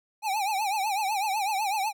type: tone with vibrato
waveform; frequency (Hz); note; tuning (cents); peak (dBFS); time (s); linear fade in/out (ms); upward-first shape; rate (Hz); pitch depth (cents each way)
square; 817; G#5; -29; -26; 0.22-1.93; 50; triangle; 8; 160
effects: none